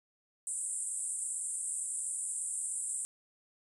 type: band-pass noise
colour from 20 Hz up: pink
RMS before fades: -37 dBFS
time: 0.47-3.05 s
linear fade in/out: 0 ms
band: 7800 to 9700 Hz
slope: 96 dB/octave
effects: none